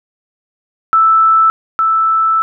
sine tone pair in turn, 1318.5 / 1318.5 Hz, E6 / E6, 0 / 0 cents, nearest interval unison, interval 0 cents, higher neither, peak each -6 / -9 dBFS, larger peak first, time 0.93-1.5 / 1.79-2.42 s, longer second, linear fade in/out 0 ms, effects none

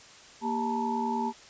sine tone cluster, 233.7 / 396.4 / 877 / 947 Hz, A#3 / G4 / A5 / A#5, +5 / +19 / -6 / +27 cents, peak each -31 / -36 / -30 / -36 dBFS, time 0.41-1.33 s, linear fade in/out 50 ms, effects white hiss -51 dBFS RMS until 1.49 s + resampled to 16000 Hz

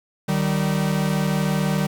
45% pulse tone pair together, 153.39 / 193.2 Hz, D#3 / G3, -24 / -25 cents, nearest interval major third, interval 399 cents, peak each -22 dBFS, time 0.28-1.87 s, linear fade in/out 10 ms, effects 7-bit

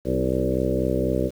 harmonic tone with a mistuned harmonic, 64.1 Hz, C2, 35 cents flat, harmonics 1 / 2 / 3 / 4 / 5 / 6 / 7 / 8 / 9, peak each -29 / -29 / -29 / -29 / -29 / -29 / -29 / -29 / -29 dBFS, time 0.04-1.31 s, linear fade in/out 50 ms, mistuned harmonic 5, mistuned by +19 cents, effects 8-bit

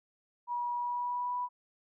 sine tone with pitch glide, 965 to 984.7 Hz, B5 to B5, -40 to -5 cents, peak -31 dBFS, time 0.47-1.49 s, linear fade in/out 50 ms, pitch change +35 cents, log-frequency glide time 0.74-1.36 s, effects none

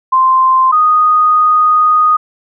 sine tone pair in turn, 1043 / 1240.3 Hz, C6 / D#6, -6 / -6 cents, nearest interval minor third, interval 300 cents, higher second, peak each -6 dBFS, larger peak neither, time 0.12-0.72 / 0.72-2.17 s, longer second, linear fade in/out 10 ms, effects none

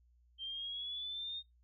sine exponential sweep, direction up, 3136 to 3700 Hz, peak -39 dBFS, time 0.38-1.43 s, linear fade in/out 50 ms, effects noise-tail reverb RT60 0.2 s tail -26 dB re dry + added 60 Hz sine -65 dBFS peak until 1.63 s

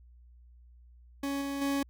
40% pulse tone with level steps, 278.5 Hz, C#4, 8 cents sharp, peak -30 / -32 / -27 dBFS, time 1.23-1.83 s, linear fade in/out 5 ms, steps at 1.41 / 1.61 s, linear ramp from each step 10 ms, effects added 60 Hz sine -53 dBFS peak until 1.89 s

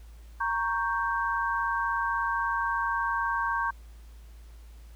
sine chord, G diminished, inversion first, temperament equal, 932.3 / 1108.7 / 1568 Hz, Bb5 / Db6 / G6, 0 / 0 / 0 cents, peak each -30 dBFS, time 0.4-3.71 s, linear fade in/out 10 ms, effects added 56 Hz sine -45 dBFS peak until 4.95 s + pink hiss -61 dBFS RMS until 4.95 s

